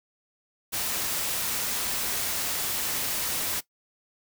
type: noise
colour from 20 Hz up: white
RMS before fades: -29 dBFS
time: 0.72-3.61 s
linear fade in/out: 20 ms
effects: noise-tail reverb RT60 0.1 s tail -18 dB re dry